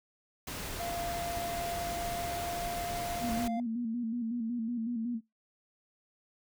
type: noise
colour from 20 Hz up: pink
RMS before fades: -39 dBFS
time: 0.47-3.48 s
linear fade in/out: 5 ms
type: tone with pitch glide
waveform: triangle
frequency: 690 to 696.4 Hz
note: F5 to F5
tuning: -21 to -5 cents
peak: -33 dBFS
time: 0.8-3.6 s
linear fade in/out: 2 ms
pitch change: +16 cents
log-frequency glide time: 1.57-2.98 s
type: tone with vibrato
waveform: sine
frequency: 233.1 Hz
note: A#3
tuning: in tune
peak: -31 dBFS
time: 3.2-5.21 s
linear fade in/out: 50 ms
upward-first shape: square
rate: 5.4 Hz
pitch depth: 62 cents each way
effects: noise-tail reverb RT60 0.2 s tail -26 dB re dry